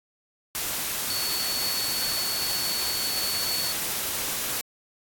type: tone in noise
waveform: sine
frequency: 4435 Hz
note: C#8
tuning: in tune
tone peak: -28 dBFS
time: 1.1-3.72 s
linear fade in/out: 0 ms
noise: white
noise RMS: -29 dBFS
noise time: 0.55-4.61 s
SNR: -2 dB
effects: AAC 64 kbps